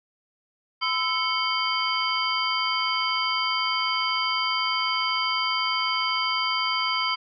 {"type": "tone cluster", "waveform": "sine", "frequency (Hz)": [1022, 1317, 2203, 3104, 4776], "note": ["C6", "E6", "C#7", "G7", "D8"], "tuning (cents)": [-41, -2, -11, -18, 28], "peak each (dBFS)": -29, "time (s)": [0.81, 7.16], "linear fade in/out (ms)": 20, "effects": []}